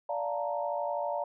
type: chord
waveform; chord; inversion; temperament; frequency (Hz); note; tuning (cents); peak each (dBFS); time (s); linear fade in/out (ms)
sine; Bb major seventh; first; equal with one note detuned; 582.6 / 698.5 / 880 / 932.3; D5 / F5 / A5 / Bb5; -14 / 0 / 0 / 0; -33 / -35 / -39 / -36; 0.09-1.24; 5
effects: none